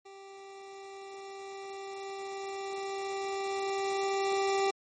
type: tone with level ramp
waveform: 25% pulse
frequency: 391.6 Hz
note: G4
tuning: 2 cents flat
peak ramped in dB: -44 to -22 dBFS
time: 0.05-4.71 s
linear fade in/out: 10 ms
effects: MP3 32 kbps